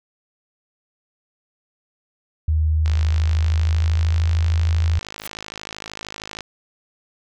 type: tone with pitch glide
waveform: sine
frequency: 78 to 82.64 Hz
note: D#2 to E2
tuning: +5 to +5 cents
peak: -15 dBFS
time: 2.48-4.99 s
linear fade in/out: 5 ms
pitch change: +100 cents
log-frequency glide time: 2.7-4.27 s
type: click train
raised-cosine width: 0.2 ms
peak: -14 dBFS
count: 189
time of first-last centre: 2.86-6.407 s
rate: 53 Hz
type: noise with exponential growth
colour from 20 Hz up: white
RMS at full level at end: -26 dBFS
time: 5.19-5.27 s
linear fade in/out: 5 ms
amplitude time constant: 16 ms
effects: none